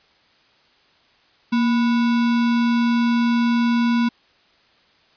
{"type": "tone with sample-and-hold", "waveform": "sine", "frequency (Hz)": 234.6, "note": "A#3", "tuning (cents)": 11, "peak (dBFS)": -15, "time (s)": [1.52, 4.09], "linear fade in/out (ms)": 10, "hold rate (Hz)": 1225, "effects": ["white hiss -57 dBFS RMS until 5.16 s", "resampled to 11025 Hz"]}